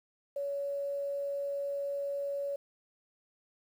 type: tone with quantisation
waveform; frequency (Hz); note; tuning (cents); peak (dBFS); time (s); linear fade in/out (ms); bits
sine; 563; C#5; +27; -32; 0.36-2.56; 5; 10
effects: none